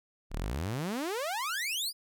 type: exponential sweep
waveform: sawtooth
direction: up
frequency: 31.05 to 5110 Hz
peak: -28 dBFS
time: 0.3-1.93 s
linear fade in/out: 50 ms
effects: none